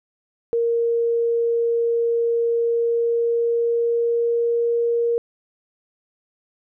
sine tone with pitch glide, 466.2 to 469.2 Hz, A#4 to A#4, 0 to +11 cents, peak -17 dBFS, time 0.53-5.18 s, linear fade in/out 0 ms, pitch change +11 cents, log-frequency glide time 2.57-4.67 s, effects none

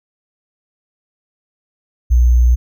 sine tone with sample-and-hold, 60.7 Hz, B1, 29 cents flat, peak -7 dBFS, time 2.1-2.56 s, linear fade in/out 20 ms, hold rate 6300 Hz, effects none

